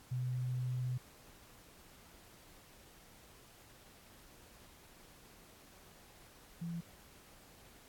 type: tone pair in turn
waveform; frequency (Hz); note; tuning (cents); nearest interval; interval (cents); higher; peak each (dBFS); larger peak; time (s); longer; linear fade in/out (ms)
sine; 125.9 / 169.18; B2 / E3; +34 / +45; perfect fourth; 511; second; -34 / -38; first; 0.11-0.98 / 6.61-6.81; first; 10
effects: pink hiss -60 dBFS RMS until 7.88 s + AAC 64 kbps